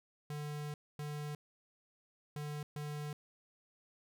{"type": "tone bursts at uneven times", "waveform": "square", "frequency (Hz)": 148.3, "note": "D3", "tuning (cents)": 17, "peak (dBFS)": -40, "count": 4, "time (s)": [[0.3, 0.74], [0.99, 1.35], [2.36, 2.63], [2.76, 3.13]], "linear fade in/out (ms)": 2, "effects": []}